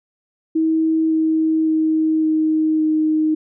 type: tone with pitch steps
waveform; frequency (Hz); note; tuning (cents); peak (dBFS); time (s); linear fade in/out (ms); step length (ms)
sine; 320.1 / 317.9 / 315.7 / 313.5 / 311.3; D#4 / D#4 / D#4 / D#4 / D#4; +49 / +37 / +25 / +13 / +1; -14; 0.55-3.35; 10; 560
effects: none